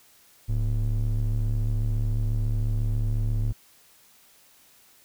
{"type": "ring-modulated tone", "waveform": "triangle", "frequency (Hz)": 71.1, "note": "C#2", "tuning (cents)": 45, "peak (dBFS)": -17, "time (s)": [0.48, 3.53], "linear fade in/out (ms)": 20, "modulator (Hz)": 37.1, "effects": ["white hiss -57 dBFS RMS until 5.04 s"]}